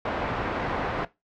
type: low-pass noise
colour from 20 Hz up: white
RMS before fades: -29 dBFS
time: 0.05-1.05 s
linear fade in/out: 5 ms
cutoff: 1100 Hz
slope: 12 dB/octave
effects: noise-tail reverb RT60 0.2 s tail -17 dB re dry + low-pass 4000 Hz 12 dB/octave